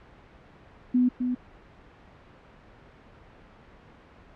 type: tone with echo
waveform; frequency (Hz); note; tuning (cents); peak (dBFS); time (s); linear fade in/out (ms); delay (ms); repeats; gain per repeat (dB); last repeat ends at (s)
sine; 249; B3; +14; -18; 0.94-1.09; 10; 260; 1; -6; 1.35
effects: pink hiss -52 dBFS RMS until 4.35 s + low-pass 2000 Hz 12 dB/octave